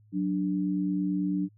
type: tone pair together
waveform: sine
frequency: 184.95 / 293.9 Hz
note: F#3 / D4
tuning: 0 / +1 cents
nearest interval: minor sixth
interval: 801 cents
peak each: -28 dBFS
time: 0.12-1.49 s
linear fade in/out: 50 ms
effects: added 106 Hz sine -56 dBFS peak until 1.57 s